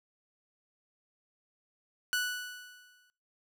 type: tone with exponential decay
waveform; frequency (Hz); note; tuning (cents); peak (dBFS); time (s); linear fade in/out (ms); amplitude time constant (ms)
sawtooth; 1480; F#6; 0; -23; 2.13-3.1; 0; 210
effects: noise-tail reverb RT60 0.6 s tail -26 dB re dry